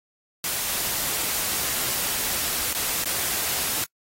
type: noise with dropouts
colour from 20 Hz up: white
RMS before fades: -26 dBFS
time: 0.44-3.84 s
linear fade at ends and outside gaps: 1 ms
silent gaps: 2.729-2.748 / 3.039-3.057 s
effects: noise-tail reverb RT60 0.1 s tail -26 dB re dry + AAC 48 kbps